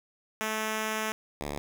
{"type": "tone pair in turn", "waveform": "5% pulse", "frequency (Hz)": [217.7, 72.65], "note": ["A3", "D2"], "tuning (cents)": [-18, -18], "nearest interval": "octave + perfect fifth", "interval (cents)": 1900, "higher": "first", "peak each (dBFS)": [-18, -22], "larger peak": "first", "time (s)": [[0.41, 1.12], [1.41, 1.58]], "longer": "first", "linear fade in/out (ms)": 0, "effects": []}